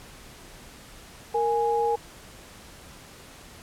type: tone pair together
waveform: sine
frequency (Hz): 463.7 / 830.6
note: A#4 / G#5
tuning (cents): -9 / 0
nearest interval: minor seventh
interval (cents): 1009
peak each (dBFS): -24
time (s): 1.34-1.96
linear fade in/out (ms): 10
effects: pink hiss -47 dBFS RMS until 3.62 s + low-pass 12000 Hz 12 dB/octave